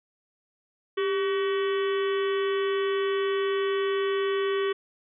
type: harmonic tone with a mistuned harmonic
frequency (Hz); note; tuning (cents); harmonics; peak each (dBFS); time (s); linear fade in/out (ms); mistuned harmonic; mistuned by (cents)
378; F#4; +37; 1 / 3 / 4 / 5 / 6 / 7 / 8 / 9; -24 / -34 / -40 / -37 / -43 / -46 / -40 / -43; 0.97-4.73; 10; 1; +75
effects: none